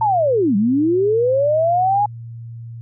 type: linear two-way sweep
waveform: sine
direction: down then up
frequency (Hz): 908 to 191.3 to 840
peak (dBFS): -13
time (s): 0.01-2.06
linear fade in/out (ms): 5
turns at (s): 0.56
effects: added 116 Hz sine -30 dBFS peak until 2.81 s